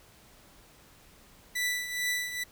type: tone with tremolo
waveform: sawtooth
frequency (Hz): 1975.5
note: B6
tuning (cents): 0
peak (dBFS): -23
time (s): 1.55-2.44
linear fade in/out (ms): 10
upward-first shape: triangle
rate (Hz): 2.3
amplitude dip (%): 70
effects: pink hiss -57 dBFS RMS until 2.51 s